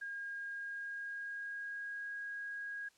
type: tone with pitch glide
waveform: sine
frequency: 1623 to 1640.9 Hz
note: G#6 to G#6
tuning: -40 to -21 cents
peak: -40 dBFS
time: 0.01-2.89 s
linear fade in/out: 10 ms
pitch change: +19 cents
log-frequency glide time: 0.51-2.11 s
effects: white hiss -69 dBFS RMS until 2.97 s + low-pass 8000 Hz 12 dB/octave